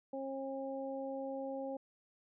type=harmonic tone; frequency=270 Hz; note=C#4; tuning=45 cents flat; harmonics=1 / 2 / 3; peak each=-43 / -40 / -47 dBFS; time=0.13-1.77 s; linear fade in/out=5 ms; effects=none